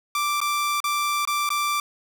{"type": "tone with dropouts", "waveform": "sawtooth", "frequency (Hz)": 1174.7, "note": "D6", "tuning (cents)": 0, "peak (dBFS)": -18, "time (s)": [0.15, 1.8], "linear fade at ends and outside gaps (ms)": 2, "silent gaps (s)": [[0.404, 0.414], [0.803, 0.841], [1.252, 1.274], [1.491, 1.503]], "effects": []}